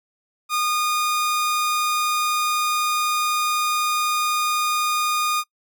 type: tone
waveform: sawtooth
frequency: 1224 Hz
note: D#6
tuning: 29 cents flat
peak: -16 dBFS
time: 0.49-5.44 s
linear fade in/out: 50 ms
effects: noise-tail reverb RT60 0.1 s tail -22 dB re dry